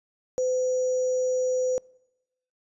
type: tone with sample-and-hold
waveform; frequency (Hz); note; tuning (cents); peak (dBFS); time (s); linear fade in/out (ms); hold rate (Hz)
sine; 509; C5; -48; -22; 0.38-1.78; 0; 6300
effects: noise-tail reverb RT60 0.9 s tail -25 dB re dry + resampled to 24000 Hz